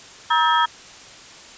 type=tone cluster; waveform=sine; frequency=947 / 1287 / 1590 / 1773 / 3264 Hz; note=A#5 / E6 / G6 / A6 / G#7; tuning=+27 / -42 / +24 / +13 / -31 cents; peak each=-18 / -19 / -27 / -26 / -24 dBFS; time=0.3-0.66 s; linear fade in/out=10 ms; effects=white hiss -42 dBFS RMS until 1.57 s + resampled to 16000 Hz